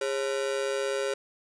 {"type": "ring-modulated tone", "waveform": "45% pulse", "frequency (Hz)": 476.3, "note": "A#4", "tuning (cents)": 37, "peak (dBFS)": -24, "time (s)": [0.01, 1.14], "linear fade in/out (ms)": 5, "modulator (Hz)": 67.8, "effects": ["resampled to 22050 Hz", "10-bit"]}